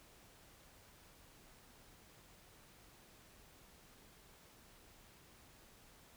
silence, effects pink hiss -63 dBFS RMS until 6.16 s

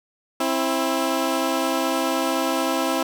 15% pulse tone pair together, 265.6 / 329.6 Hz, C4 / E4, +26 / 0 cents, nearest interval major third, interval 374 cents, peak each -17 dBFS, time 0.4-3.03 s, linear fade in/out 5 ms, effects none

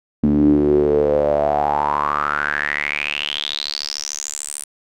sawtooth tone with band-pass filter sweep, 73.42 Hz, D2, in tune, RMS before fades -19 dBFS, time 0.23-4.64 s, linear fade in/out 5 ms, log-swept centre 240 to 9400 Hz, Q 8.3, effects none

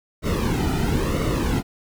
brown noise with flanger, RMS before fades -22 dBFS, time 0.22-1.63 s, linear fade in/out 50 ms, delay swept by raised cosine 1.2 to 1.86 ms, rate 1 Hz, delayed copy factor -0.75, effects none

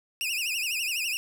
sawtooth tone with vibrato, 2637 Hz, E7, in tune, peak -24 dBFS, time 0.21-1.17 s, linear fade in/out 0 ms, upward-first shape triangle, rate 12 Hz, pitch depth 180 cents each way, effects none

